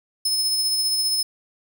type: tone with tremolo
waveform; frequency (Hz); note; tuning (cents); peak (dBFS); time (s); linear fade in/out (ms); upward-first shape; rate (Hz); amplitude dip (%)
sawtooth; 5200; E8; -24; -16; 0.25-1.23; 5; sine; 15; 30
effects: none